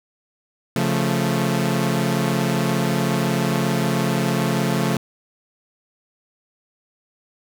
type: chord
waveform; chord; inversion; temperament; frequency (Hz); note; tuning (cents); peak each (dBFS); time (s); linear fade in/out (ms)
sawtooth; Db augmented; none; equal with one note detuned; 137.79 / 174.61 / 220; Db3 / F3 / A3; -10 / 0 / 0; -19; 0.76-4.97; 2
effects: none